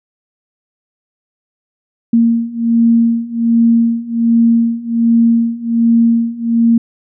sine beating tone pair, 230.7 / 232 Hz, A#3 / A#3, -18 / -8 cents, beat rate 1.3 Hz, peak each -13 / -11 dBFS, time 2.13-6.78 s, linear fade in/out 5 ms, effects none

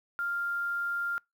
sine tone with quantisation, 1396.9 Hz, F6, in tune, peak -29 dBFS, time 0.19-1.18 s, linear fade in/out 0 ms, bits 9, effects noise-tail reverb RT60 0.2 s tail -26 dB re dry

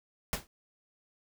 pink noise with exponential decay, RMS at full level -28 dBFS, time 0.33-0.47 s, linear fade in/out 1 ms, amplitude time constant 29 ms, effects none

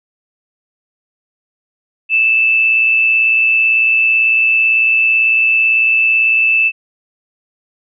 sine tone with amplitude modulation, 2637 Hz, E7, in tune, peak -7 dBFS, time 2.09-6.72 s, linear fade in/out 50 ms, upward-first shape sine, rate 118 Hz, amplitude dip 40%, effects none

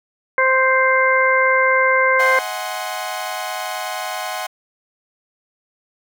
harmonic tone, 523 Hz, C5, 1 cent flat, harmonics 1 / 2 / 3 / 4, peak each -18 / -18 / -18 / -18 dBFS, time 0.38-2.39 s, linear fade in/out 2 ms
sawtooth chord, Ab dominant seventh, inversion second, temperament equal with one note detuned, 631.7 / 740 / 830.6 / 1046.5 Hz, Eb5 / Gb5 / Ab5 / C6, +26 / 0 / 0 / 0 cents, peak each -27 / -23 / -28 / -26 dBFS, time 2.19-4.47 s, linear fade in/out 10 ms
effects none

